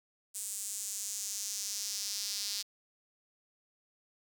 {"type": "tone with high-pass filter sweep", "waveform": "sawtooth", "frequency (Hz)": 202.8, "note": "G#3", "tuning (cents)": -41, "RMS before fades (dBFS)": -38, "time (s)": [0.34, 2.63], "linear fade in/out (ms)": 20, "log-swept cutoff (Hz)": [8200, 4700], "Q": 2.7, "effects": []}